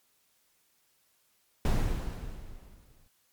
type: noise with exponential decay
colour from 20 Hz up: brown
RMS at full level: -22 dBFS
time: 1.65-3.08 s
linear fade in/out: 2 ms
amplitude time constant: 310 ms
effects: white hiss -70 dBFS RMS until 3.32 s + MP3 96 kbps